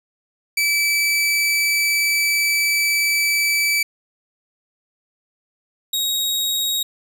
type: tone pair in turn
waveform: sawtooth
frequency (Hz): 2309 / 3783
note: D7 / A#7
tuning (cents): -30 / +25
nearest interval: major sixth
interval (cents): 855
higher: second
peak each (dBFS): -13 / -16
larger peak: first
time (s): 0.57-3.83 / 5.93-6.83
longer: first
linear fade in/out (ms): 5
effects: none